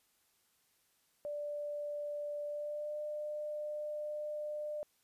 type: tone with pitch glide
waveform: sine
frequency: 587.3 to 599.6 Hz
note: D5 to D5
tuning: 0 to +36 cents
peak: -37 dBFS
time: 1.25-4.83 s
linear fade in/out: 0 ms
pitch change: +36 cents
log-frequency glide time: 2.46-2.97 s
effects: white hiss -74 dBFS RMS until 5.03 s + resampled to 32000 Hz